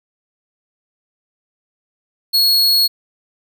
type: tone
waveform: 45% pulse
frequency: 4331 Hz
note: C#8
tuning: 41 cents flat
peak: -10 dBFS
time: 2.33-2.88 s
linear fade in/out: 20 ms
effects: none